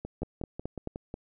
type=two click trains; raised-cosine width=2 ms; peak=-20 / -23 dBFS; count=4 / 7; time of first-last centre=0.22-0.874 / 0.05-1.141 s; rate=4.59 / 5.5 Hz; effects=none